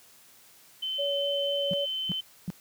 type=tone; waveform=sine; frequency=3067 Hz; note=G7; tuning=38 cents flat; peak=-29 dBFS; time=0.82-2.21 s; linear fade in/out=10 ms
type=tone with vibrato; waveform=sine; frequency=564 Hz; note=C#5; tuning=30 cents sharp; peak=-28 dBFS; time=0.98-1.86 s; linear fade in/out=20 ms; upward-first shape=sine; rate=4 Hz; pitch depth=8 cents each way
type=tone bursts; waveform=sine; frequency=178.1 Hz; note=F3; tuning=34 cents sharp; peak=-28 dBFS; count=3; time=1.71-2.502 s; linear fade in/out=0 ms; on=24 ms; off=360 ms
effects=white hiss -56 dBFS RMS until 2.6 s + high-pass 60 Hz 12 dB/octave